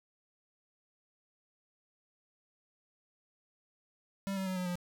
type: tone with pitch steps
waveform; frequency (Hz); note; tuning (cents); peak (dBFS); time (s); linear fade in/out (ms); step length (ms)
square; 196 / 191.19 / 186.5 / 181.93 / 177.46; G3 / G3 / F#3 / F#3 / F3; 0 / -43 / +14 / -29 / +28; -34; 4.27-4.755; 0; 97
effects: none